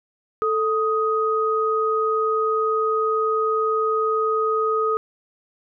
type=tone pair together; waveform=sine; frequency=440 / 1251 Hz; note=A4 / D#6; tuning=0 / +9 cents; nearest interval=octave + tritone; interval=1809 cents; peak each=-21 dBFS; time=0.42-4.97 s; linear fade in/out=0 ms; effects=none